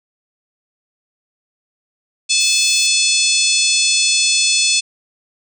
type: harmonic tone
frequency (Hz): 866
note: A5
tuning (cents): -28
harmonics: 3 / 4 / 5 / 6 / 7 / 8 / 9 / 10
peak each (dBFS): -19 / -20 / -19 / -21 / -22 / -22 / -24 / -21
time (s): 2.29-4.81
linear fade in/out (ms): 20
type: noise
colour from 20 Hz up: blue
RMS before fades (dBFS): -37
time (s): 2.39-2.88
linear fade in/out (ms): 20
effects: none